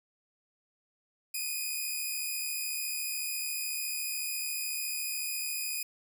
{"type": "tone pair together", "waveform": "5% pulse", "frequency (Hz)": [2437, 2511], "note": ["D#7", "D#7"], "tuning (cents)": [-37, 15], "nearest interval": "minor second", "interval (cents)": 52, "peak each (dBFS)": -26, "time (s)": [1.34, 5.83], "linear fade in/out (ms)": 5, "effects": []}